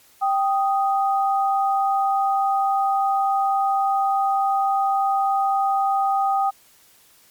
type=tone pair together; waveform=sine; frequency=784 / 1244.5 Hz; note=G5 / D#6; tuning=0 / 0 cents; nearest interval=minor sixth; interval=800 cents; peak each=-18 / -24 dBFS; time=0.21-6.51 s; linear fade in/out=20 ms; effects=white hiss -54 dBFS RMS until 7.3 s + MP3 96 kbps

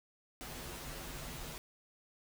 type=noise with comb filter; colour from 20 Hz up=pink; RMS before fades=-45 dBFS; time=0.41-1.58 s; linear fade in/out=0 ms; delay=10 ms; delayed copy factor=-0.95; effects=none

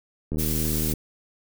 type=click train; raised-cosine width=3 ms; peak=-16 dBFS; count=49; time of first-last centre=0.32-0.937 s; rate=77.8 Hz
type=noise; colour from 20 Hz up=blue; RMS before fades=-29 dBFS; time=0.38-0.94 s; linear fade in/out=20 ms
effects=none

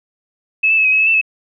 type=tone with pitch steps; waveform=sine; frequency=2594 / 2638 / 2589 / 2527 / 2570 / 2592 / 2665 / 2593 Hz; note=E7 / E7 / E7 / D#7 / E7 / E7 / E7 / E7; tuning=-28 / +1 / -32 / +26 / -45 / -30 / +18 / -29 cents; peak=-10 dBFS; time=0.63-1.214 s; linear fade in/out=10 ms; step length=73 ms; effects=none

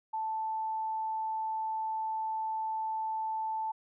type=tone; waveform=sine; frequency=880 Hz; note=A5; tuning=in tune; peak=-31 dBFS; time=0.13-3.72 s; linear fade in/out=10 ms; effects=none

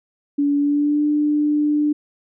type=tone with pitch glide; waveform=sine; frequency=286.4 to 297.2 Hz; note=D4 to D4; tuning=-43 to +21 cents; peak=-15 dBFS; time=0.38-1.93 s; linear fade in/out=10 ms; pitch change=+64 cents; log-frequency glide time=0.58-1.04 s; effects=none

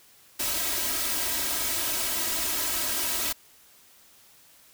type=noise with comb filter; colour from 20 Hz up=white; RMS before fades=-28 dBFS; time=0.39-3.33 s; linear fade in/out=10 ms; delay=3.1 ms; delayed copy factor=+0.9; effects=white hiss -56 dBFS RMS until 4.73 s

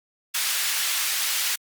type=high-pass noise; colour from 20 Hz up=pink; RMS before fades=-25 dBFS; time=0.34-1.56 s; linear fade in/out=10 ms; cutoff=2100 Hz; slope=12 dB/octave; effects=Opus 48 kbps

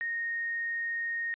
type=tone with quantisation; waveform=sine; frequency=1857 Hz; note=A#6; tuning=7 cents flat; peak=-30 dBFS; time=0.01-1.34 s; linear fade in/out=0 ms; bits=10; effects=resampled to 8000 Hz

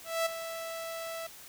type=tone with ADSR envelope; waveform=sawtooth; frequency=659 Hz; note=E5; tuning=1 cent flat; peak=-22 dBFS; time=0.04-1.27 s; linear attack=220 ms; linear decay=11 ms; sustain=-11 dB; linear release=6 ms; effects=white hiss -50 dBFS RMS until 1.48 s

